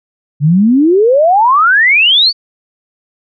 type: exponential sweep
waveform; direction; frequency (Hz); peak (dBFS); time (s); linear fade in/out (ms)
sine; up; 138.4 to 4654; -5; 0.4-2.33; 50
effects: none